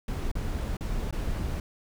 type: noise with dropouts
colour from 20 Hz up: brown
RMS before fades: -30 dBFS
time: 0.08-1.6 s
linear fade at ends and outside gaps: 2 ms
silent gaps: 0.315-0.353 / 0.769-0.808 / 1.109-1.126 s
effects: none